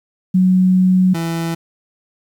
sine / 30% pulse tone pair in turn, 185 / 165.99 Hz, F#3 / E3, 0 / +12 cents, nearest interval major second, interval 188 cents, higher first, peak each -9 / -16 dBFS, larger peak first, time 0.34-1.14 / 1.14-1.55 s, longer first, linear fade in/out 10 ms, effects 8-bit

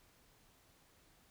silence, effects pink hiss -68 dBFS RMS until 1.3 s

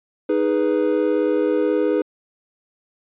triangle chord, G# minor, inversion second, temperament equal, 311.1 / 415.3 / 493.9 Hz, D#4 / G#4 / B4, 0 / 0 / 0 cents, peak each -19 dBFS, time 0.29-2.02 s, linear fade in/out 5 ms, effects resampled to 8000 Hz

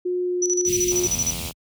sine tone with pitch glide, 359.9 to 357.4 Hz, F#4 to F4, -48 to +40 cents, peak -21 dBFS, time 0.05-1.07 s, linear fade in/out 10 ms, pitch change -12 cents, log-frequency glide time 0.22-0.42 s
sine tone with tremolo, 5920 Hz, F#8, in tune, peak -19 dBFS, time 0.42-1.34 s, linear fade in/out 5 ms, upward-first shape square, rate 13 Hz, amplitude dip 80%
pink band-stop noise, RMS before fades -29 dBFS, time 0.65-1.53 s, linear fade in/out 50 ms, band 250 to 2300 Hz, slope 48 dB/octave
click train, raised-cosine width 1 ms, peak -24 dBFS, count 51, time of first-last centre 0.92-1.51 s, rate 84.8 Hz
effects high-pass 60 Hz 12 dB/octave

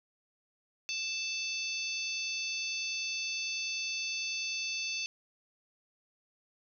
harmonic tone with a mistuned harmonic, 880 Hz, A5, in tune, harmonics 3 / 4 / 5 / 6 / 7, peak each -36 / -43 / -39 / -45 / -41 dBFS, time 0.89-5.06 s, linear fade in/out 0 ms, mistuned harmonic 5, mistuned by +43 cents, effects none

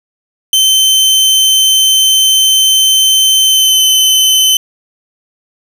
sawtooth tone with pitch glide, 3087 to 3053 Hz, G7 to G7, -27 to -46 cents, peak -3 dBFS, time 0.53-4.57 s, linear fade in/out 2 ms, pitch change -19 cents, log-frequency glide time 3.43-3.83 s, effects none

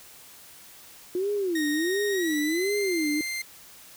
sine tone with vibrato, 349.2 Hz, F4, in tune, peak -24 dBFS, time 1.15-3.21 s, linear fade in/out 2 ms, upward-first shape sine, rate 1.4 Hz, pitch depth 290 cents each way
sawtooth tone with pitch glide, 1864.7 to 2093 Hz, A#6 to C7, 0 to 0 cents, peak -26 dBFS, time 1.55-3.42 s, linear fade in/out 5 ms, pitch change +200 cents, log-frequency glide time 2.08-2.79 s
effects white hiss -49 dBFS RMS until 3.96 s

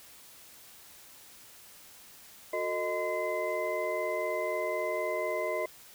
sine tone cluster, 364.8 / 448.8 / 620 / 1023 / 2057 Hz, F#4 / A4 / D#5 / C6 / C7, -24 / +34 / -6 / -39 / -30 cents, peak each -37 / -37 / -32 / -38 / -38 dBFS, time 2.53-5.66 s, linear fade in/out 5 ms, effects white hiss -53 dBFS RMS until 5.94 s

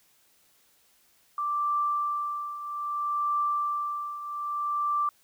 sine tone with tremolo, 1174.7 Hz, D6, in tune, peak -23 dBFS, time 1.38-5.09 s, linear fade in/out 2 ms, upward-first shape triangle, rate 0.62 Hz, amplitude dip 75%, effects white hiss -64 dBFS RMS until 5.23 s

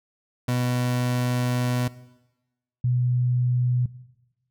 30% pulse / sine tone pair in turn, 123.9 / 123.9 Hz, B2 / B2, +6 / +6 cents, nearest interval unison, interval 0 cents, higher neither, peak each -19 dBFS, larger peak neither, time 0.48-1.88 / 2.84-3.86 s, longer first, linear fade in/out 5 ms, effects noise-tail reverb RT60 1.0 s tail -18 dB re dry

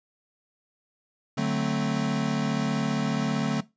square chord, D dominant seventh, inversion none, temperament equal, 146.83 / 185 / 220 / 261.6 Hz, D3 / F#3 / A3 / C4, 0 / 0 / 0 / 0 cents, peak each -30 / -32 / -29 / -32 dBFS, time 1.37-3.61 s, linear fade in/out 10 ms, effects noise-tail reverb RT60 0.2 s tail -18 dB re dry + resampled to 16000 Hz

